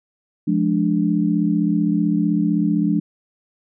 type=chord; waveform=sine; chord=D diminished; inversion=first; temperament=equal with one note detuned; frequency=174.61 / 210.3 / 293.7 Hz; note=F3 / Ab3 / D4; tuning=0 / +22 / 0 cents; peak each=-20 dBFS; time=0.47-3 s; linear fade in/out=10 ms; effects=none